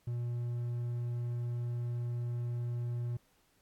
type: tone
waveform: triangle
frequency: 120 Hz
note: B2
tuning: 49 cents flat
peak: -31 dBFS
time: 0.07-3.17 s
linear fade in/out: 5 ms
effects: pink hiss -71 dBFS RMS until 3.61 s + AAC 64 kbps